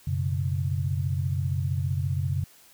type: chord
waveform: sine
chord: F# suspended fourth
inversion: none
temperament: equal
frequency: 92.5 / 123.47 / 138.59 Hz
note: F#2 / B2 / C#3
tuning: 0 / 0 / 0 cents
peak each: -27 / -32 / -28 dBFS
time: 0.07-2.44 s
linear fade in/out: 5 ms
effects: white hiss -55 dBFS RMS until 2.73 s